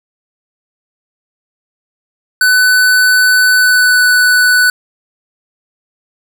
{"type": "tone with pitch glide", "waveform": "square", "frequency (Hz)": [1500, 1490.5], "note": ["F#6", "F#6"], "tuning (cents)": [23, 12], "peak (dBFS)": -7, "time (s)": [2.41, 4.7], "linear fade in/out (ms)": 2, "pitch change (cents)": -11, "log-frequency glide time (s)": [3.58, 4.05], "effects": []}